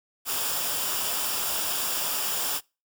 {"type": "noise with comb filter", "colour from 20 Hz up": "white", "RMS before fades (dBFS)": -28, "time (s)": [0.25, 2.61], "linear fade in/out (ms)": 50, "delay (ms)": 0.48, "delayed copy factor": -0.55, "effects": ["noise-tail reverb RT60 0.3 s tail -26 dB re dry"]}